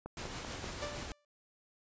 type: click train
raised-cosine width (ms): 1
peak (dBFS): -28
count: 4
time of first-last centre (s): 0.06-0.643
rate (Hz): 5.15
type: noise with tremolo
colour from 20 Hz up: pink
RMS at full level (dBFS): -41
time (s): 0.17-1.12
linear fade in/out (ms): 2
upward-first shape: triangle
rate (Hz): 6.4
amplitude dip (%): 35
type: tone with exponential decay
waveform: sawtooth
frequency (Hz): 587.3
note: D5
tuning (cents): 0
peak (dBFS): -33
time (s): 0.82-1.25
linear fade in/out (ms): 2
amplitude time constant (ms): 93
effects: resampled to 16000 Hz